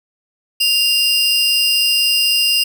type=tone pair together; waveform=45% pulse; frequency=2794 / 4982 Hz; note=F7 / D#8; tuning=0 / +1 cents; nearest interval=minor seventh; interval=1001 cents; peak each=-15 dBFS; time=0.6-2.64 s; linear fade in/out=10 ms; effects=none